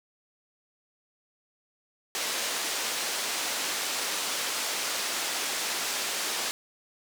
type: band-pass noise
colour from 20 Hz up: white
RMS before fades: -31 dBFS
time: 2.15-6.51 s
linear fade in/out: 0 ms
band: 320 to 7200 Hz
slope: 12 dB/octave
effects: none